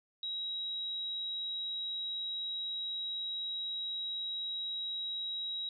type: tone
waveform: sine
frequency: 3841 Hz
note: B7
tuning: 49 cents flat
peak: -35 dBFS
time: 0.23-5.69 s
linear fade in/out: 2 ms
effects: none